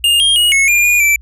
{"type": "tone with pitch steps", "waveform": "square", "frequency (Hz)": [2825, 3223, 2894, 2189, 2405, 2437, 2330], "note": ["F7", "G7", "F#7", "C#7", "D7", "D#7", "D7"], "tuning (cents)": [19, 47, -39, -22, 41, -37, -14], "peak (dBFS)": -9, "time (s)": [0.04, 1.16], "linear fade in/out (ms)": 2, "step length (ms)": 160, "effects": ["added 60 Hz sine -35 dBFS peak until 1.21 s", "resampled to 32000 Hz"]}